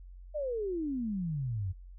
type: exponential sweep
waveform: sine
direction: down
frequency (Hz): 623 to 87.2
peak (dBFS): -31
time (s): 0.34-1.73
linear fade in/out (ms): 20
effects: added 45 Hz sine -46 dBFS peak until 1.98 s